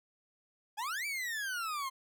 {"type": "exponential two-way sweep", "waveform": "40% pulse", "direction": "up then down", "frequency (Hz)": [801, 2349, 1040], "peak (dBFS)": -34, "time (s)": [0.77, 1.9], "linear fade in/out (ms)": 20, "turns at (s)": 1.06, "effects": []}